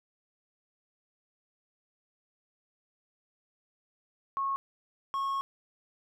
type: tone pair in turn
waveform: sine / triangle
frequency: 1094 / 1094 Hz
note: C#6 / C#6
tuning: -23 / -23 cents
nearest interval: unison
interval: 0 cents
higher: neither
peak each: -28 / -27 dBFS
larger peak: second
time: 4.37-4.56 / 5.14-5.41 s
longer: second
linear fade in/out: 0 ms
effects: none